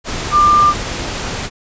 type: tone in noise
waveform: sine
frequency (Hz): 1193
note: D6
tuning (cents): +27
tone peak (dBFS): -7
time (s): 0.31-0.74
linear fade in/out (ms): 50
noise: pink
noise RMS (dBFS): -22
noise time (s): 0.04-1.5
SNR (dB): +12
effects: resampled to 16000 Hz